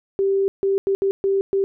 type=tone bursts at uneven times; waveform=sine; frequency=391.2 Hz; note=G4; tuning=4 cents flat; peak=-16 dBFS; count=6; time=0.19-0.48 / 0.63-0.78 / 0.87-0.95 / 1.02-1.11 / 1.24-1.41 / 1.53-1.64 s; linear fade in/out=0 ms; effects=none